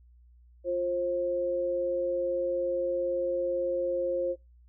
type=tone pair together; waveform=sine; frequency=350.3 / 532 Hz; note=F4 / C5; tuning=+5 / +29 cents; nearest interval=perfect fifth; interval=724 cents; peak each=-33 / -27 dBFS; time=0.64-4.36 s; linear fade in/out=50 ms; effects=noise-tail reverb RT60 0.2 s tail -23 dB re dry + added 60 Hz sine -54 dBFS peak until 4.68 s